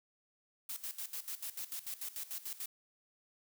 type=noise with tremolo; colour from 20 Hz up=blue; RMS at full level=-41 dBFS; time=0.69-2.66 s; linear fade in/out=5 ms; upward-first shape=square; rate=6.8 Hz; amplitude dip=80%; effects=none